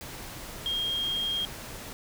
sine tone in noise, 3230 Hz, G#7, 49 cents flat, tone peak -27 dBFS, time 0.66-1.45 s, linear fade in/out 0 ms, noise pink, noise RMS -41 dBFS, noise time 0.01-1.93 s, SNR +11 dB, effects none

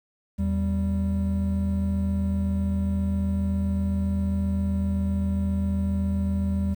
triangle tone pair together, 81 / 195.4 Hz, E2 / G3, -30 / -5 cents, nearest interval octave + minor third, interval 1525 cents, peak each -23 / -23 dBFS, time 0.38-6.75 s, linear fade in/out 20 ms, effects 9-bit

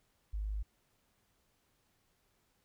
sine tone, 51.8 Hz, G#1, 4 cents flat, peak -34 dBFS, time 0.33-0.63 s, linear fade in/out 10 ms, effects pink hiss -75 dBFS RMS until 2.64 s

